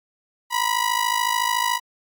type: ring-modulated tone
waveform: sawtooth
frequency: 976 Hz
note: B5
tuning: 21 cents flat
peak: -13 dBFS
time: 0.5-1.8 s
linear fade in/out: 50 ms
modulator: 26.9 Hz
effects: Opus 48 kbps